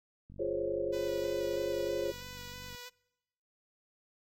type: click train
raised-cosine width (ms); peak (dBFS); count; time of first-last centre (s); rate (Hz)
5; -39; 118; 0.3-2.748; 47.8
type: chord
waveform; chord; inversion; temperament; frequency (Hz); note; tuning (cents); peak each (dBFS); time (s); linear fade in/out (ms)
sine; Db major seventh; first; equal; 349.2 / 415.3 / 523.3 / 554.4; F4 / Ab4 / C5 / Db5; 0 / 0 / 0 / 0; -36; 0.39-2.12; 10
type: tone with vibrato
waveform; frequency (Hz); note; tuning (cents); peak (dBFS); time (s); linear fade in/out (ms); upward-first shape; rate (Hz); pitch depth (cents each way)
5% pulse; 493.9; B4; 0; -33; 0.92-2.9; 20; square; 3.1; 15
effects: noise-tail reverb RT60 1.0 s tail -25 dB re dry + MP3 64 kbps